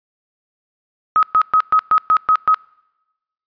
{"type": "tone bursts", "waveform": "sine", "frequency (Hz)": 1269, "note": "D#6", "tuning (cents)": 34, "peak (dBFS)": -9, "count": 8, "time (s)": [1.16, 2.544], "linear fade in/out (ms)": 0, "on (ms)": 68, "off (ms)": 120, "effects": ["noise-tail reverb RT60 1.0 s tail -26 dB re dry", "resampled to 11025 Hz"]}